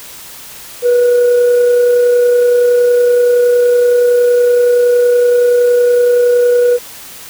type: tone with amplitude modulation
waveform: sine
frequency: 486.6 Hz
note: B4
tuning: 26 cents flat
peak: -3 dBFS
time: 0.82-6.79 s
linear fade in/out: 50 ms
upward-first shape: sine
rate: 30.7 Hz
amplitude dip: 30%
effects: tanh soft clip ceiling -5 dBFS + white hiss -32 dBFS RMS until 7.29 s